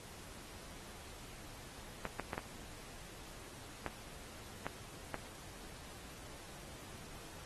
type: clicks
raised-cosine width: 0.5 ms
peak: -23 dBFS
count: 7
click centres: 2.053 / 2.197 / 2.332 / 2.379 / 3.863 / 4.666 / 5.143 s
effects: pink hiss -53 dBFS RMS until 7.45 s + AAC 32 kbps

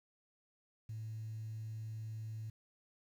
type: tone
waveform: sine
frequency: 110.1 Hz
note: A2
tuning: 2 cents sharp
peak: -40 dBFS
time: 0.89-2.5 s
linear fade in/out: 5 ms
effects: tanh soft clip ceiling -37 dBFS + 11-bit

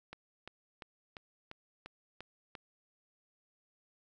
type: click train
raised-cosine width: 0.3 ms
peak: -29 dBFS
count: 8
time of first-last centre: 0.13-2.552 s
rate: 2.89 Hz
effects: none

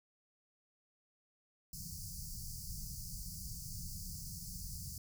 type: band-stop noise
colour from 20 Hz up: pink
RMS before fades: -45 dBFS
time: 1.73-4.98 s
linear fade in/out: 2 ms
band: 190 to 4600 Hz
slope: 96 dB/octave
effects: none

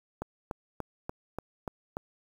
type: click train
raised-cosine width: 1 ms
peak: -20 dBFS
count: 7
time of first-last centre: 0.22-1.969 s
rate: 3.43 Hz
effects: 8-bit

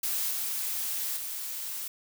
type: noise with level steps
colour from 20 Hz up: blue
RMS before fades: -30 / -32 / -36 dBFS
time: 0.03-1.88 s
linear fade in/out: 5 ms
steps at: 0.3 / 1.16 s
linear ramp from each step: 20 ms
effects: none

